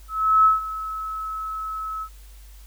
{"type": "tone with ADSR envelope", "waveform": "sine", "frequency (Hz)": 1295, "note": "E6", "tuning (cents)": -31, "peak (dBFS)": -11, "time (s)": [0.08, 2.09], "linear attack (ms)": 370, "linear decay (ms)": 150, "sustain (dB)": -16, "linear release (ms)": 70, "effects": ["added 50 Hz sine -42 dBFS peak until 2.66 s", "white hiss -54 dBFS RMS until 2.66 s"]}